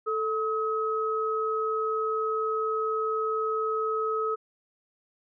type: tone pair together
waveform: sine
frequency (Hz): 440 / 1275.8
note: A4 / D#6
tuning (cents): 0 / +43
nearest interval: octave + tritone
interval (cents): 1843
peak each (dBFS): -28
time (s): 0.06-4.36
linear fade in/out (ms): 20
effects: none